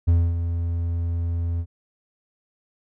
triangle tone with ADSR envelope, 84.9 Hz, F2, 48 cents flat, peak -11 dBFS, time 0.07-1.66 s, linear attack 16 ms, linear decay 250 ms, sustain -9 dB, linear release 62 ms, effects none

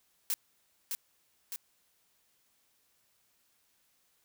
blue noise with echo, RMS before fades -31 dBFS, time 0.3-0.34 s, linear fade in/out 0 ms, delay 610 ms, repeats 2, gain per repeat -4 dB, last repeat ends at 1.56 s, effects white hiss -72 dBFS RMS until 4.24 s

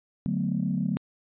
sine chord, B minor seventh, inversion first, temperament equal, 146.83 / 185 / 220 / 246.9 Hz, D3 / F#3 / A3 / B3, 0 / 0 / 0 / 0 cents, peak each -31 / -27 / -30 / -32 dBFS, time 0.26-0.97 s, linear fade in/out 0 ms, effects tanh soft clip ceiling -15 dBFS + resampled to 8000 Hz

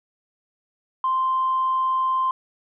sine tone, 1044 Hz, C6, 4 cents flat, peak -18 dBFS, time 1.04-2.31 s, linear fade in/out 2 ms, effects tanh soft clip ceiling -14 dBFS

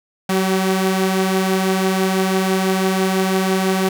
sawtooth tone pair together, 188.29 / 382.6 Hz, F#3 / G4, +31 / -42 cents, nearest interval octave, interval 1227 cents, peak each -13 / -17 dBFS, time 0.29-3.89 s, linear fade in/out 5 ms, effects none

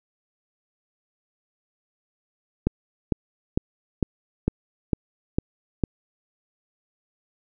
click train, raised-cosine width 3 ms, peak -7 dBFS, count 8, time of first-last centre 2.67-5.837 s, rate 2.21 Hz, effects none

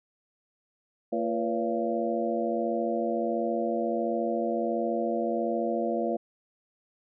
harmonic tone with a mistuned harmonic, 114.2 Hz, A#2, 35 cents flat, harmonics 2 / 3 / 4 / 5 / 6, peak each -32 / -32 / -32 / -32 / -32 dBFS, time 1.12-6.17 s, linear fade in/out 10 ms, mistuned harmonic 4, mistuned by +120 cents, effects none

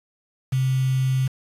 sine tone with quantisation, 131.1 Hz, C3, 4 cents sharp, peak -18 dBFS, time 0.52-1.28 s, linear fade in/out 10 ms, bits 6, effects resampled to 32000 Hz

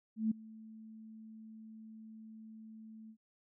sine tone with ADSR envelope, 220 Hz, A3, in tune, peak -27 dBFS, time 0.16-3.17 s, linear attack 150 ms, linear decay 8 ms, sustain -22 dB, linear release 74 ms, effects none

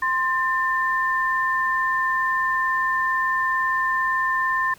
sine tone pair together, 1046.5 / 1791.1 Hz, C6 / A6, 0 / +30 cents, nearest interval major sixth, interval 930 cents, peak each -22 dBFS, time 0.02-4.74 s, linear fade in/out 5 ms, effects pink hiss -50 dBFS RMS until 4.78 s

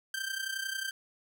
sawtooth tone with amplitude modulation, 1568 Hz, G6, in tune, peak -27 dBFS, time 0.14-0.91 s, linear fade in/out 2 ms, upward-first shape sine, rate 31.1 Hz, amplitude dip 70%, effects none

